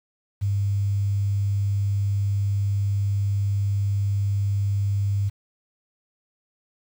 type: tone with quantisation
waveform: sine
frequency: 100 Hz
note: G2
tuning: 35 cents sharp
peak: -20 dBFS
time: 0.41-5.3 s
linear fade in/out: 20 ms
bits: 8
effects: none